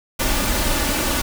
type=noise with comb filter; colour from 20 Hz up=pink; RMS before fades=-20 dBFS; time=0.19-1.22 s; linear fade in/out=10 ms; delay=3.4 ms; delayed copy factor=+0.5; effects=none